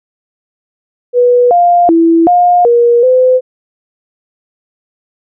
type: tone with pitch steps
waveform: sine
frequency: 489.8 / 700 / 331.4 / 710 / 474.8 / 510 Hz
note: B4 / F5 / E4 / F5 / A#4 / C5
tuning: -14 / +4 / +9 / +28 / +32 / -44 cents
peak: -4 dBFS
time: 1.13-3.41 s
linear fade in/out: 50 ms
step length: 380 ms
effects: none